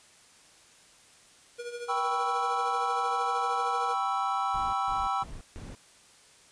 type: tone with tremolo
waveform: square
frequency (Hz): 479.3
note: A#4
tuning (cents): +48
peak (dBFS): -34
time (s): 1.58-3.95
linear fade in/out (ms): 20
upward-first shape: triangle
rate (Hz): 13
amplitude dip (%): 70
type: chord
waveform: triangle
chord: C# half-diminished seventh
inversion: second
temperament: equal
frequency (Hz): 784 / 987.8 / 1108.7 / 1318.5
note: G5 / B5 / C#6 / E6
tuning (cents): 0 / 0 / 0 / 0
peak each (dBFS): -29 / -32 / -33 / -29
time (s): 1.88-5.24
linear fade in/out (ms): 20
type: noise bursts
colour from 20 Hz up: brown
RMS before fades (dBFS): -42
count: 4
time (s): 4.54-5.75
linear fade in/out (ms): 0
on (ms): 190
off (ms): 150
effects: white hiss -57 dBFS RMS until 6.51 s + resampled to 22050 Hz